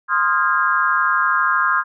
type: chord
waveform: sine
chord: F minor seventh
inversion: second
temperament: equal with one note detuned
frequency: 1046.5 / 1244.5 / 1396.9 / 1629.9 Hz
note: C6 / Eb6 / F6 / Ab6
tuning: 0 / 0 / 0 / -33 cents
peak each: -20 dBFS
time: 0.08-1.84 s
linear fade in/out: 50 ms
effects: none